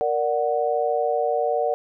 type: chord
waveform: sine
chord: Bb augmented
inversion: none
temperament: equal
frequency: 466.2 / 587.3 / 740 Hz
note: Bb4 / D5 / F#5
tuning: 0 / 0 / 0 cents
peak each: -24 dBFS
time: 0.01-1.74 s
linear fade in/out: 0 ms
effects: none